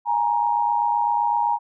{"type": "tone pair together", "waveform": "sine", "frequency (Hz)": [830.6, 938.4], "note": ["G#5", "A#5"], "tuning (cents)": [0, 11], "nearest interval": "major second", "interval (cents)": 211, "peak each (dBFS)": [-22, -20], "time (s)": [0.05, 1.59], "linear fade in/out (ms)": 50, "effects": []}